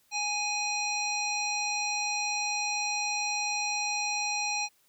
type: harmonic tone with a mistuned harmonic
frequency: 830.6 Hz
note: G#5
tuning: in tune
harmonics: 1 / 3 / 5 / 7 / 9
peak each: -34 / -32 / -35 / -35 / -43 dBFS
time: 0.11-4.69 s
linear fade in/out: 50 ms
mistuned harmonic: 7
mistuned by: -27 cents
effects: white hiss -67 dBFS RMS until 4.88 s

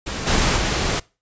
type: noise with level steps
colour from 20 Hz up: pink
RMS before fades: -27 / -18 / -21 dBFS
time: 0.06-1 s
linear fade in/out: 10 ms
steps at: 0.26 / 0.56 s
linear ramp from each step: 20 ms
effects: noise-tail reverb RT60 0.3 s tail -23 dB re dry + resampled to 16000 Hz

